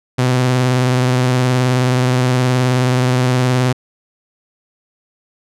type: tone with vibrato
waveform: sawtooth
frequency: 126.5 Hz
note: B2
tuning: 42 cents sharp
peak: -8 dBFS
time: 0.18-3.73 s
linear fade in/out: 10 ms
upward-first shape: triangle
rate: 19 Hz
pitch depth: 42 cents each way
effects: low-pass 9000 Hz 12 dB/octave